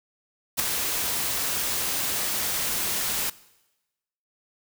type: noise with ADSR envelope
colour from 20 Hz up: white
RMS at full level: -21 dBFS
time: 0.57-3.3 s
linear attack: 27 ms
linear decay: 5 ms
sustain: -6 dB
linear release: 5 ms
effects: noise-tail reverb RT60 1.0 s tail -20 dB re dry